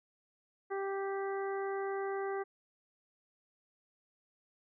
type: harmonic tone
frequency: 392 Hz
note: G4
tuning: in tune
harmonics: 1 / 2 / 3 / 4 / 5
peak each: -35 / -41 / -45 / -47 / -49 dBFS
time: 0.7-2.44 s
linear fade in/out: 20 ms
effects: none